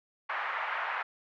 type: band-pass noise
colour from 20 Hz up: pink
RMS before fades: -34 dBFS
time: 0.29-1.03 s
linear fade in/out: 10 ms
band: 850 to 2100 Hz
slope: 24 dB/octave
effects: none